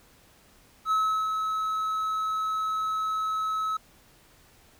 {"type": "tone with ADSR envelope", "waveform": "triangle", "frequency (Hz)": 1291, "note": "E6", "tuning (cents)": -37, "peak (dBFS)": -19, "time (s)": [0.85, 3.77], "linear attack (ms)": 64, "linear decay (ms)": 360, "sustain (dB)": -5, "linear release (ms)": 5, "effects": ["pink hiss -58 dBFS RMS until 4.79 s"]}